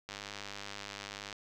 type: click train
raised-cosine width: 0.2 ms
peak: -24 dBFS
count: 126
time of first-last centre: 0.09-1.328 s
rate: 101 Hz
effects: none